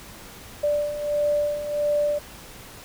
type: beating tone pair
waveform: sine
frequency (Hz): 587.3 / 588.8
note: D5 / D5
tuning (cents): 0 / +4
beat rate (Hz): 1.5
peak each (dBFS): -28 / -22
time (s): 0.63-2.19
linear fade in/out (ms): 10
effects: pink hiss -43 dBFS RMS until 2.84 s